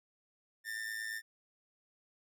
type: tone with amplitude modulation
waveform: 45% pulse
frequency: 1796 Hz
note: A6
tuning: 35 cents sharp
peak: -35 dBFS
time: 0.64-1.22 s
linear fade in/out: 50 ms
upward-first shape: sine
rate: 109 Hz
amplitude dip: 65%
effects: none